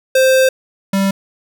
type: tone pair in turn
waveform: square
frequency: 523.3 / 195.28 Hz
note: C5 / G3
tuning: 0 / -6 cents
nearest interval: octave + perfect fourth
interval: 1706 cents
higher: first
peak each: -9 / -13 dBFS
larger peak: first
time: 0.15-0.49 / 0.93-1.11 s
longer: first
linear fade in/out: 5 ms
effects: none